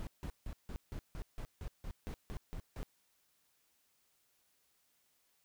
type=noise bursts; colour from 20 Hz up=brown; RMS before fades=-42 dBFS; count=13; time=0-2.83 s; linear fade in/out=0 ms; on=70 ms; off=160 ms; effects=white hiss -75 dBFS RMS until 5.44 s

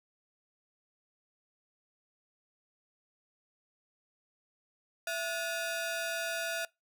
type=ring-modulated tone; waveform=sawtooth; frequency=1059 Hz; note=C6; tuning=21 cents sharp; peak=-26 dBFS; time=5.07-6.65 s; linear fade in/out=2 ms; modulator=393 Hz; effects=noise-tail reverb RT60 0.2 s tail -23 dB re dry

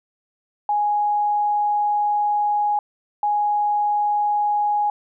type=tone pair in turn; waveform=sine; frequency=830.6 / 830.6 Hz; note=G#5 / G#5; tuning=0 / 0 cents; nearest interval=unison; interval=0 cents; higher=neither; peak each=-17 dBFS; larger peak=neither; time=0.69-2.79 / 3.23-4.9 s; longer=first; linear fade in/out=2 ms; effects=none

